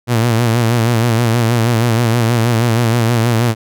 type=tone with vibrato; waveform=sawtooth; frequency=116.54 Hz; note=A#2; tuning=in tune; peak=-7 dBFS; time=0.07-3.55 s; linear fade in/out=50 ms; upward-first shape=sine; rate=6.3 Hz; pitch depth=76 cents each way; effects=none